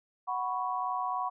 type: chord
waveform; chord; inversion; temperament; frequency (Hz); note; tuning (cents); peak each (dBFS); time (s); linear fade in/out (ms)
sine; F# suspended fourth; none; just; 740 / 986.7 / 1110; F#5 / B5 / C#6; 0 / -2 / +2; -34; 0.27-1.3; 20
effects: none